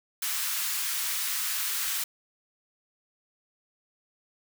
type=high-pass noise; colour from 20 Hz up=white; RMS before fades=-30 dBFS; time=0.22-2.04 s; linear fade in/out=5 ms; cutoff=1100 Hz; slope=24 dB/octave; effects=none